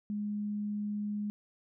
sine tone, 207.7 Hz, G#3, in tune, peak -32 dBFS, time 0.1-1.3 s, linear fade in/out 0 ms, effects none

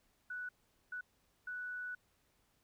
sine tone bursts at uneven times, 1480 Hz, F#6, in tune, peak -40 dBFS, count 3, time 0.3-0.49 / 0.92-1.01 / 1.47-1.95 s, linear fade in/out 5 ms, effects pink hiss -75 dBFS RMS until 2.63 s

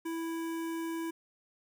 square tone with notch filter, 329.6 Hz, E4, in tune, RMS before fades -36 dBFS, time 0.05-1.11 s, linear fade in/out 10 ms, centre 4300 Hz, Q 1.2, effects 11-bit

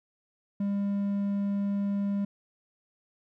triangle tone, 200.6 Hz, G3, 40 cents sharp, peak -24 dBFS, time 0.6-2.25 s, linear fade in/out 5 ms, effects none

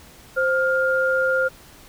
sine tone pair together, 523.3 / 1408.4 Hz, C5 / F6, 0 / +14 cents, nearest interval octave + perfect fourth, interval 1714 cents, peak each -20 dBFS, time 0.36-1.49 s, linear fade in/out 20 ms, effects pink hiss -47 dBFS RMS until 1.88 s

